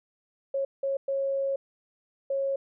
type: tone bursts at uneven times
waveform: sine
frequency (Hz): 547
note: C#5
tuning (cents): -23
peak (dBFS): -25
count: 4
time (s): 0.54-0.65 / 0.83-0.97 / 1.08-1.56 / 2.3-2.56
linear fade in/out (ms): 5
effects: none